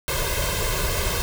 pink noise with comb filter, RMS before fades -24 dBFS, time 0.08-1.22 s, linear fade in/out 0 ms, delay 1.9 ms, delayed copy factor +0.9, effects none

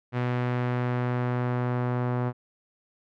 sawtooth tone with low-pass filter sweep, 123.47 Hz, B2, in tune, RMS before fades -27 dBFS, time 0.12-2.33 s, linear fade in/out 50 ms, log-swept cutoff 2200 to 1200 Hz, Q 1.1, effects none

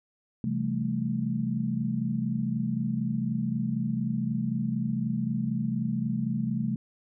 sine chord, A minor seventh, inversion first, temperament equal with one note detuned, 130.81 / 166.83 / 196 / 220 Hz, C3 / E3 / G3 / A3, 0 / +21 / 0 / 0 cents, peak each -32 / -34 / -33 / -29 dBFS, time 0.44-6.76 s, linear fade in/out 2 ms, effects none

